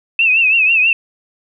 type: tone with vibrato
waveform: sine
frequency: 2623 Hz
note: E7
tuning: 9 cents flat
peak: -9 dBFS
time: 0.19-0.93 s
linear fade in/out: 2 ms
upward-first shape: triangle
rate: 6.1 Hz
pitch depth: 110 cents each way
effects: none